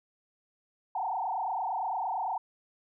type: tone with frequency modulation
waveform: sine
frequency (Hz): 830.6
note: G#5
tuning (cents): 0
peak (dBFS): -29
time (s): 0.95-2.38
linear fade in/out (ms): 5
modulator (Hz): 28.8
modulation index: 3.7
effects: none